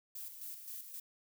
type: noise with tremolo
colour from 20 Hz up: violet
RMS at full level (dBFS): -45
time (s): 0.15-1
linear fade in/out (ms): 5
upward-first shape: square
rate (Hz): 3.8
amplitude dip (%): 50
effects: none